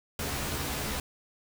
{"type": "noise with comb filter", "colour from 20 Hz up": "pink", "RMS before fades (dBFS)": -33, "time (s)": [0.19, 1], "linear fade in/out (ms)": 2, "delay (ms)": 14, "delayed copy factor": 0.85, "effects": []}